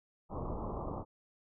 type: low-pass noise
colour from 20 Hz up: pink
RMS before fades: -39 dBFS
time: 0.29-1.05 s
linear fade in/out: 50 ms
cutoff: 1200 Hz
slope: 96 dB/octave
effects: none